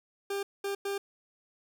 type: tone bursts at uneven times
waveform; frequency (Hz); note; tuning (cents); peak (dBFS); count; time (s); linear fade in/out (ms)
40% pulse; 398.4; G4; +28; -30; 3; 0.3-0.43 / 0.64-0.75 / 0.85-0.98; 5
effects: none